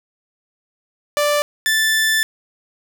sawtooth tone pair in turn, 587.3 / 1759.9 Hz, D5 / A6, 0 / 0 cents, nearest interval octave + perfect fifth, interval 1900 cents, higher second, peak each -11 dBFS, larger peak neither, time 1.17-1.42 / 1.66-2.23 s, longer second, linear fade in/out 0 ms, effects none

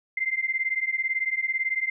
sine beating tone pair, 2077 / 2095 Hz, C7 / C7, -13 / +2 cents, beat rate 18 Hz, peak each -27 dBFS, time 0.17-1.9 s, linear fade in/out 5 ms, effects none

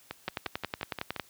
two click trains, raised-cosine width 0.3 ms, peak -15 / -19 dBFS, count 11 / 7, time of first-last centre 0.28-1.197 / 0.11-1.163 s, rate 10.9 / 5.7 Hz, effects white hiss -59 dBFS RMS until 1.29 s + high-pass 60 Hz 12 dB/octave

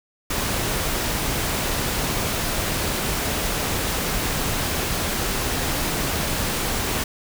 pink noise, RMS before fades -24 dBFS, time 0.3-7.04 s, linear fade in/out 5 ms, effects none

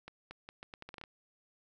accelerating click train, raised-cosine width 0.3 ms, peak -30 dBFS, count 11, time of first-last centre 0.08-1.038 s, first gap 230 ms, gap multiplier 0.78, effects none

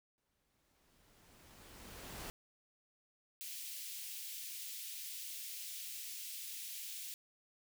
pink noise with exponential growth, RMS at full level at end -45 dBFS, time 0.18-2.3 s, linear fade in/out 0 ms, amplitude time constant 460 ms
white high-pass noise, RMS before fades -46 dBFS, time 3.41-7.14 s, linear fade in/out 0 ms, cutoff 2400 Hz, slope 24 dB/octave
effects none

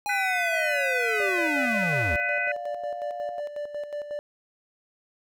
square linear sweep, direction down, 830.6 to 65.41 Hz, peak -28 dBFS, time 0.06-2.16 s, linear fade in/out 0 ms
harmonic tone, 500 Hz, B4, 21 cents sharp, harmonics 3 / 4 / 5, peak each -28 / -29 / -30 dBFS, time 0.09-2.52 s, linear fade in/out 5 ms
sine tone, 702 Hz, F5, 9 cents sharp, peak -33 dBFS, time 0.52-3.4 s, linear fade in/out 2 ms
triangle tone with tremolo, 587.3 Hz, D5, in tune, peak -27 dBFS, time 1.2-4.19 s, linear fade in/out 0 ms, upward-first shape square, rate 5.5 Hz, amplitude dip 60%
effects none

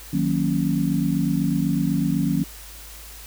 sine chord, D# minor seventh, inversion none, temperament equal with one note detuned, 157.01 / 185 / 233.1 / 277.2 Hz, D#3 / F#3 / A#3 / C#4, +16 / 0 / 0 / 0 cents, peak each -24 / -24 / -26 / -24 dBFS, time 0.13-2.44 s, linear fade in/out 5 ms, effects added 53 Hz sine -42 dBFS peak until 3.26 s + white hiss -42 dBFS RMS until 3.26 s

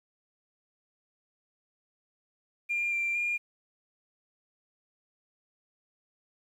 sine tone with pitch steps, 2398 / 2366 / 2412 Hz, D7 / D7 / D7, +36 / +12 / +46 cents, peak -26 dBFS, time 2.69-3.38 s, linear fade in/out 20 ms, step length 230 ms, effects tanh soft clip ceiling -23 dBFS + 10-bit

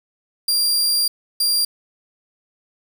sawtooth tone bursts at uneven times, 4766 Hz, D8, 25 cents sharp, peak -13 dBFS, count 2, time 0.48-1.08 / 1.4-1.65 s, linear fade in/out 5 ms, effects 7-bit

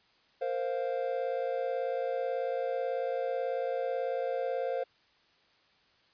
triangle chord, Bb suspended second, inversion none, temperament just, 466.2 / 524.4 / 699.2 Hz, Bb4 / C5 / F5, 0 / +4 / +2 cents, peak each -34 / -30 / -35 dBFS, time 0.41-4.84 s, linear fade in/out 10 ms, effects white hiss -66 dBFS RMS until 6.13 s + resampled to 11025 Hz

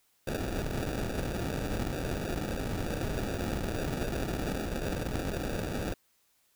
pink noise with sample-and-hold, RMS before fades -33 dBFS, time 0.27-5.94 s, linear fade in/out 5 ms, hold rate 1050 Hz, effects white hiss -70 dBFS RMS until 6.55 s

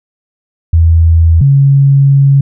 sine tone pair in turn, 82.4 / 138.58 Hz, E2 / C#3, 0 / 0 cents, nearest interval major sixth, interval 900 cents, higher second, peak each -3 dBFS, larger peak neither, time 0.73-1.41 / 1.41-2.41 s, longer second, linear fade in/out 5 ms, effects none

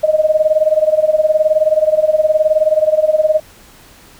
sine tone with tremolo, 620 Hz, D#5, 6 cents flat, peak -6 dBFS, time 0.03-3.4 s, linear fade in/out 10 ms, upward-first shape sine, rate 19 Hz, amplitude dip 85%, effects pink hiss -43 dBFS RMS until 4.19 s

